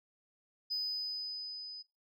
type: tone with level ramp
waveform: sine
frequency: 5000 Hz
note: D#8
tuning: 8 cents sharp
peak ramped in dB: -30 to -43 dBFS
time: 0.7-1.83 s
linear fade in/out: 20 ms
effects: noise-tail reverb RT60 0.2 s tail -17 dB re dry + tanh soft clip ceiling -30 dBFS